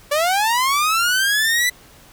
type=linear sweep; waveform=sawtooth; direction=up; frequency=565 to 2002 Hz; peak=-12 dBFS; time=0.11-1.7 s; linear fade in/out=10 ms; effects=pink hiss -47 dBFS RMS until 2.12 s